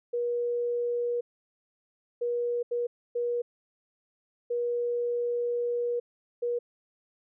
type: tone bursts at uneven times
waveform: sine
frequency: 479.8 Hz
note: A#4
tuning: 50 cents sharp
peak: -26 dBFS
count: 6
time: 0.13-1.21 / 2.21-2.63 / 2.71-2.87 / 3.15-3.42 / 4.5-6 / 6.42-6.59 s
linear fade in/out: 10 ms
effects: none